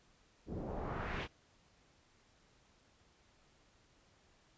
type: noise with low-pass filter sweep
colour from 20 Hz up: pink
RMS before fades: -41 dBFS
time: 0.46-1.28 s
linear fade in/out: 50 ms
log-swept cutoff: 320 to 3100 Hz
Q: 1.5
effects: pink hiss -69 dBFS RMS until 4.57 s + resampled to 16000 Hz

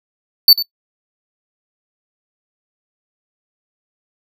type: tone with echo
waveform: square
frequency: 4500 Hz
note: C#8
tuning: 25 cents sharp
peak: -3 dBFS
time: 0.48-0.53 s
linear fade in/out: 2 ms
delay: 95 ms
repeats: 1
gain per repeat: -14 dB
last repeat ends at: 0.625 s
effects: noise-tail reverb RT60 0.1 s tail -25 dB re dry

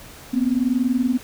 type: tone pair together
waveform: sine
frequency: 241 / 261.6 Hz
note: B3 / C4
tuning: -42 / 0 cents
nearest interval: minor second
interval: 142 cents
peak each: -20 dBFS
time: 0.33-1.18 s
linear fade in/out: 10 ms
effects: pink hiss -42 dBFS RMS until 1.23 s

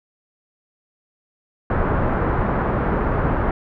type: low-pass noise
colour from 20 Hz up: pink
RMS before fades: -20 dBFS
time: 1.7-3.51 s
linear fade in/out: 2 ms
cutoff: 1500 Hz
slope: 24 dB/octave
effects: none

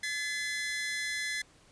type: tone pair together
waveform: sawtooth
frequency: 1716 / 2037 Hz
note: A6 / C7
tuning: -44 / -47 cents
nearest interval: minor third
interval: 297 cents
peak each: -32 / -31 dBFS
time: 0.03-1.42 s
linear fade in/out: 5 ms
effects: pink hiss -61 dBFS RMS until 1.71 s + resampled to 22050 Hz

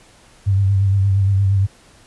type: tone with vibrato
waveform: sine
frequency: 97.9 Hz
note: G2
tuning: 2 cents flat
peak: -12 dBFS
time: 0.46-1.67 s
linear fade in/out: 20 ms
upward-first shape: sine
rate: 8.6 Hz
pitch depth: 41 cents each way
effects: pink hiss -49 dBFS RMS until 2.06 s + resampled to 24000 Hz

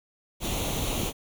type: noise with comb filter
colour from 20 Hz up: pink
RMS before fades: -29 dBFS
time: 0.4-1.13 s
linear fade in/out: 50 ms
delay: 0.3 ms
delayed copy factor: +0.65
effects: none

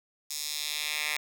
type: tone with high-pass filter sweep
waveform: 10% pulse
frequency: 150.4 Hz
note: D3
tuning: 42 cents sharp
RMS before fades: -33 dBFS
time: 0.3-1.17 s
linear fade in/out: 5 ms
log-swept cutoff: 5700 to 2000 Hz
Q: 1.5
effects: none

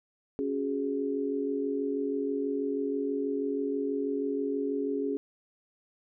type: chord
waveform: sine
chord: C# suspended fourth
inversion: none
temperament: just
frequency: 277.2 / 369.6 / 415.8 Hz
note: C#4 / F#4 / G#4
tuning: 0 / -2 / +2 cents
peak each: -31 / -37 / -31 dBFS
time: 0.39-5.17 s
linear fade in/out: 0 ms
effects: none

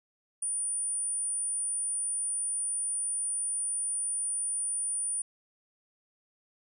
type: tone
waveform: sine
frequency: 9397 Hz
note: D9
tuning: in tune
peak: -29 dBFS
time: 0.42-5.22 s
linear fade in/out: 5 ms
effects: none

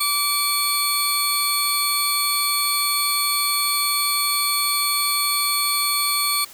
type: tone pair together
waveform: 20% pulse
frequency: 1158 / 4365 Hz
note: D6 / C#8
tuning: -25 / -28 cents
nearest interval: octave + major seventh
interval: 2297 cents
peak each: -18 / -15 dBFS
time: 0-6.45 s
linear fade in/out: 10 ms
effects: white hiss -43 dBFS RMS until 6.53 s

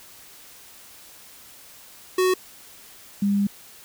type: tone pair in turn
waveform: square / sine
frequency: 370 / 201.2 Hz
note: F#4 / G3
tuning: 0 / +45 cents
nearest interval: major seventh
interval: 1055 cents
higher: first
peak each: -18 dBFS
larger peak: neither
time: 2.18-2.34 / 3.22-3.47 s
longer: second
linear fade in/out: 5 ms
effects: white hiss -47 dBFS RMS until 3.84 s

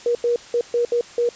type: tone bursts at uneven times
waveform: sine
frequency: 477.2 Hz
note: A#4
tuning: 41 cents sharp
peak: -16 dBFS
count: 6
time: 0.06-0.15 / 0.24-0.36 / 0.54-0.61 / 0.74-0.85 / 0.92-1.01 / 1.18-1.29 s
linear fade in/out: 2 ms
effects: white hiss -42 dBFS RMS until 1.35 s + resampled to 16000 Hz

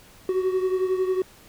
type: beating tone pair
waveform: triangle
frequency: 371.5 / 382.5 Hz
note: F#4 / G4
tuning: +7 / -42 cents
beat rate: 11 Hz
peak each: -20 / -26 dBFS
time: 0.29-1.22 s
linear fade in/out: 2 ms
effects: pink hiss -51 dBFS RMS until 1.48 s

